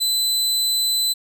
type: tone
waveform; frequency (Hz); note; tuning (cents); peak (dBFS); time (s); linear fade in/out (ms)
sawtooth; 4020; B7; +30; -15; 0-1.14; 20
effects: none